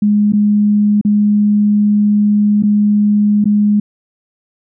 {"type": "tone with dropouts", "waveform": "sine", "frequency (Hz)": 207.7, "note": "G#3", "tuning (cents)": 0, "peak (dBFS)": -8, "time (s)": [0.02, 3.8], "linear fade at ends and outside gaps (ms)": 5, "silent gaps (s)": [[0.323, 0.333], [1.013, 1.049], [2.625, 2.634], [3.443, 3.455]], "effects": []}